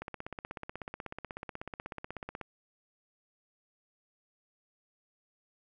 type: click train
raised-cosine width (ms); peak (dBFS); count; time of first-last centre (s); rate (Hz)
0.5; -24; 40; 0.02-2.413; 16.3
effects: none